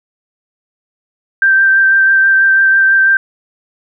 sine tone with vibrato, 1568 Hz, G6, in tune, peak -6 dBFS, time 1.42-3.17 s, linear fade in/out 2 ms, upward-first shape sine, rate 6.1 Hz, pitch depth 15 cents each way, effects none

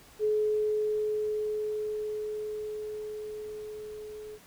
sine tone with level ramp, 425.9 Hz, G#4, 44 cents sharp, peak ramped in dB -23 to -40 dBFS, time 0.19-4.39 s, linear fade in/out 50 ms, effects pink hiss -55 dBFS RMS until 4.46 s

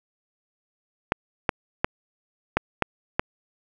clicks, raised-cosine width 0.5 ms, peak -4 dBFS, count 6, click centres 1.121 / 1.492 / 1.845 / 2.57 / 2.823 / 3.195 s, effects none

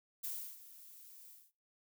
violet noise with ADSR envelope, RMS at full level -40 dBFS, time 0.23-1.52 s, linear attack 16 ms, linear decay 320 ms, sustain -16 dB, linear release 220 ms, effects noise-tail reverb RT60 0.3 s tail -21 dB re dry

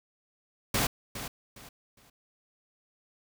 pink noise with echo, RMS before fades -27 dBFS, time 0.74-0.87 s, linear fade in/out 5 ms, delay 410 ms, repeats 3, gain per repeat -11 dB, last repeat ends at 2.1 s, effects none

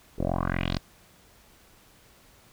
10% pulse tone with low-pass filter sweep, 44.25 Hz, F1, 23 cents sharp, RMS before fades -28 dBFS, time 0.18-0.79 s, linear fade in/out 10 ms, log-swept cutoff 420 to 5200 Hz, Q 4.3, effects pink hiss -57 dBFS RMS until 2.52 s

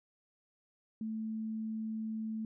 sine tone, 220 Hz, A3, in tune, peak -35 dBFS, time 1.01-2.45 s, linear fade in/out 2 ms, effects none

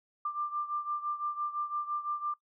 sine beating tone pair, 1186 / 1191.9 Hz, D6 / D6, +17 / +25 cents, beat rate 5.9 Hz, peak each -33 / -37 dBFS, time 0.25-2.34 s, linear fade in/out 5 ms, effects noise-tail reverb RT60 0.1 s tail -22 dB re dry

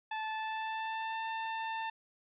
sawtooth tone with pitch glide, 873 to 894.4 Hz, A5 to A5, -14 to +28 cents, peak -31 dBFS, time 0.11-1.9 s, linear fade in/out 5 ms, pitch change +42 cents, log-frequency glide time 0.28-1.24 s, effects resampled to 8000 Hz

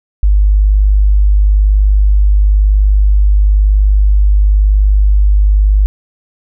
sine tone, 50.5 Hz, G#1, 48 cents flat, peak -5 dBFS, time 0.23-5.86 s, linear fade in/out 0 ms, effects none

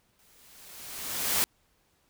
white noise with exponential growth, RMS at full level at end -24 dBFS, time 0.19-1.44 s, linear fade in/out 0 ms, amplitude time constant 270 ms, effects pink hiss -69 dBFS RMS until 2.09 s

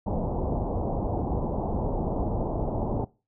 pink low-pass noise, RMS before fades -28 dBFS, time 0.06-3.05 s, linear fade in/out 10 ms, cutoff 900 Hz, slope 48 dB/octave, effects noise-tail reverb RT60 0.3 s tail -21 dB re dry

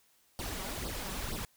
pink noise with flanger, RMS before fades -38 dBFS, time 0.39-1.45 s, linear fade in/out 0 ms, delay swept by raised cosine 0.21 to 5.31 ms, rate 2.1 Hz, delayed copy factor +0.8, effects white hiss -68 dBFS RMS until 1.56 s

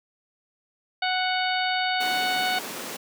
harmonic tone, 740 Hz, F#5, in tune, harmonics 1 / 2 / 3 / 4 / 5 / 6, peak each -26 / -29 / -31 / -32 / -33 / -34 dBFS, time 1.02-2.59 s, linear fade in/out 5 ms
pink high-pass noise, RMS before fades -35 dBFS, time 2-2.97 s, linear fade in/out 10 ms, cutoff 210 Hz, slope 24 dB/octave
effects none

